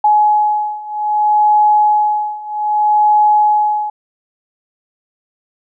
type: beating tone pair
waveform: sine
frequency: 843 / 843.63 Hz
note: G#5 / G#5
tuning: +26 / +27 cents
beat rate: 0.63 Hz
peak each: -14 / -12 dBFS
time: 0.04-3.9 s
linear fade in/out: 5 ms
effects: none